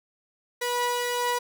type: tone pair together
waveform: sawtooth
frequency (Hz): 486.6 / 975.4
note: B4 / B5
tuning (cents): -26 / -22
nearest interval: octave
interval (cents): 1204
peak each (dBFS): -24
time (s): 0.61-1.39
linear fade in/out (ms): 10
effects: none